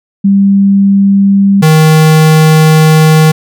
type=tone pair in turn; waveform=sine / square; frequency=197.6 / 156.84 Hz; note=G3 / D#3; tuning=+14 / +14 cents; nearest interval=major third; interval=400 cents; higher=first; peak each=-3 dBFS; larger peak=neither; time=0.24-1.62 / 1.62-3.32 s; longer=second; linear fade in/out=10 ms; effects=none